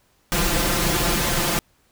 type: noise with comb filter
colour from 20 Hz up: pink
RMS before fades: -21 dBFS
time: 0.32-1.59 s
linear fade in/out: 0 ms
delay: 5.8 ms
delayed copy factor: +0.95
effects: pink hiss -62 dBFS RMS until 1.91 s